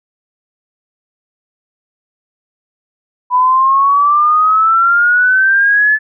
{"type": "exponential sweep", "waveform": "sine", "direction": "up", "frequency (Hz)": [987.8, 1740], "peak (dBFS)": -7, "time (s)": [3.3, 5.99], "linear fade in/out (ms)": 50, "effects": []}